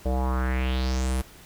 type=tone with low-pass filter sweep; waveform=square; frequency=64.3 Hz; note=C2; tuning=30 cents flat; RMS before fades=-25 dBFS; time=0.05-1.22 s; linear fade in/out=10 ms; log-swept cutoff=560 to 12000 Hz; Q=3.8; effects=pink hiss -49 dBFS RMS until 1.45 s